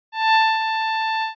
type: tone with ADSR envelope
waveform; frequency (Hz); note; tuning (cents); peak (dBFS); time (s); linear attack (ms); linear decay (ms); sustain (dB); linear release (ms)
sawtooth; 885; A5; +10; -8; 0.12-1.35; 220; 250; -8; 120
effects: resampled to 11025 Hz